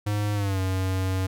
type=tone with pitch glide; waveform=square; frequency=103.83 to 94.12 Hz; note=G#2 to F#2; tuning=0 to +30 cents; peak=-24 dBFS; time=0.06-1.27 s; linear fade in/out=10 ms; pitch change=-170 cents; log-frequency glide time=0.34-0.6 s; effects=none